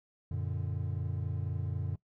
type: chord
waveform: triangle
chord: Gb augmented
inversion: none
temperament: equal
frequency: 92.5 / 116.54 / 146.83 Hz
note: Gb2 / Bb2 / D3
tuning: 0 / 0 / 0 cents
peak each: -33 / -36 / -36 dBFS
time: 0.31-1.96 s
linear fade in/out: 5 ms
effects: noise-tail reverb RT60 0.1 s tail -20 dB re dry